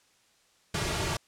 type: noise with comb filter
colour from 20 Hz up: pink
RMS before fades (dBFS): -30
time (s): 0.74-1.17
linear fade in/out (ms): 5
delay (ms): 3.9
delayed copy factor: -0.8
effects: white hiss -65 dBFS RMS until 1.27 s + low-pass 8000 Hz 12 dB/octave